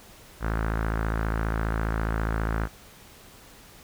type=tone with low-pass filter; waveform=sawtooth; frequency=54.8 Hz; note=A1; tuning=6 cents flat; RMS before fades=-27 dBFS; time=0.4-2.69 s; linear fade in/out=50 ms; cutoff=1500 Hz; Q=3.3; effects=pink hiss -50 dBFS RMS until 3.83 s